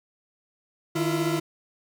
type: tone cluster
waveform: 40% pulse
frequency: 154.1 / 332.9 / 348.2 Hz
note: D#3 / E4 / F4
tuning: -16 / +17 / -5 cents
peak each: -28 / -25 / -29 dBFS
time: 0.95-1.4 s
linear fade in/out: 10 ms
effects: none